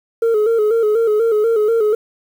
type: tone with vibrato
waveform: sine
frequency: 441.1 Hz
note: A4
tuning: 4 cents sharp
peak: -9 dBFS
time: 0.22-1.95 s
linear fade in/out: 5 ms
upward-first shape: square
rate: 4.1 Hz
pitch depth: 69 cents each way
effects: tanh soft clip ceiling -11 dBFS + 7-bit